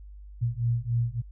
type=beating tone pair; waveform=sine; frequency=116.5 / 120 Hz; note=A#2 / B2; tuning=-1 / -49 cents; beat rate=3.5 Hz; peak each=-27 dBFS; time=0.41-1.22 s; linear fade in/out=20 ms; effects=added 50 Hz sine -42 dBFS peak until 1.31 s